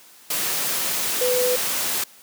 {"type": "tone in noise", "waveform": "sine", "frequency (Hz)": 498.8, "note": "B4", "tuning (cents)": 17, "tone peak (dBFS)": -19, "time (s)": [1.21, 1.56], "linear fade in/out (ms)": 5, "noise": "white", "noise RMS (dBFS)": -24, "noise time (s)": [0.3, 2.04], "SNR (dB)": 2, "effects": ["white hiss -49 dBFS RMS until 2.22 s", "high-pass 150 Hz 12 dB/octave"]}